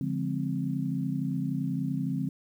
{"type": "chord", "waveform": "sine", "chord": "D half-diminished seventh", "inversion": "none", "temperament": "equal with one note detuned", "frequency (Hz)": [144.14, 174.61, 207.7, 261.6], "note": ["D3", "F3", "Ab3", "C4"], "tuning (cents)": [-32, 0, 0, 0], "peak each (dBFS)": [-32, -33, -36, -32], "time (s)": [0.01, 2.29], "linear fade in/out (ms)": 2, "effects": ["10-bit"]}